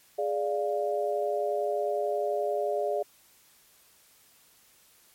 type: chord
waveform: sine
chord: D diminished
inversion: second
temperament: equal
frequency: 415.3 / 587.3 / 698.5 Hz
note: Ab4 / D5 / F5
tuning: 0 / 0 / 0 cents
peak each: -30 / -29 / -32 dBFS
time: 0.18-3.03 s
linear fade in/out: 10 ms
effects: white hiss -60 dBFS RMS until 5.14 s + MP3 64 kbps